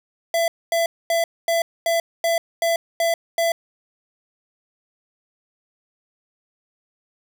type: tone bursts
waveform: square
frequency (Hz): 670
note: E5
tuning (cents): +28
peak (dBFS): -18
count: 9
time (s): 0.34-3.52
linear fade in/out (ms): 2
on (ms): 140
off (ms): 240
effects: none